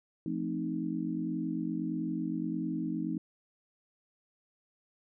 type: chord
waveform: sine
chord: F dominant seventh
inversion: none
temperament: equal with one note detuned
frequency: 171.91 / 220 / 261.6 / 311.1 Hz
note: F3 / A3 / C4 / Eb4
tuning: -27 / 0 / 0 / 0 cents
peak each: -37 / -38 / -37 / -35 dBFS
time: 0.26-3.18 s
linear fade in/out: 2 ms
effects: none